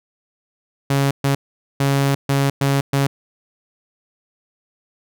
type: tone bursts at uneven times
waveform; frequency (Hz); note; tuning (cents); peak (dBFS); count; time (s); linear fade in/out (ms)
sawtooth; 138.59; C#3; 0; -11; 6; 0.9-1.11 / 1.24-1.35 / 1.8-2.15 / 2.29-2.5 / 2.61-2.81 / 2.93-3.07; 5
effects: none